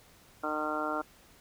harmonic tone, 152.7 Hz, D#3, 32 cents flat, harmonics 2 / 3 / 4 / 5 / 6 / 7 / 8 / 9, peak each -37 / -41 / -37 / -39 / -41 / -41 / -41 / -35 dBFS, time 0.43-1.02 s, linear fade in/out 10 ms, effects pink hiss -59 dBFS RMS until 1.4 s

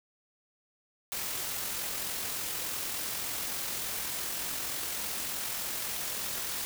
white noise with amplitude modulation, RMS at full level -34 dBFS, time 1.12-6.65 s, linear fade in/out 0 ms, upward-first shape sine, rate 43.4 Hz, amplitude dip 25%, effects none

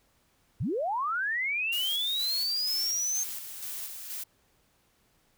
sine linear sweep, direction up, 78.5 to 6410 Hz, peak -27 dBFS, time 0.6-3.24 s, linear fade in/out 10 ms
blue noise with tremolo, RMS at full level -37 dBFS, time 1.72-4.24 s, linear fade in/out 10 ms, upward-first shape square, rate 2.1 Hz, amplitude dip 40%
effects pink hiss -68 dBFS RMS until 5.37 s

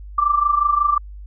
sine tone with amplitude modulation, 1174.7 Hz, D6, in tune, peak -11 dBFS, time 0.18-0.98 s, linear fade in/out 5 ms, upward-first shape sine, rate 25.5 Hz, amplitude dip 75%, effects added 50 Hz sine -33 dBFS peak until 1.26 s

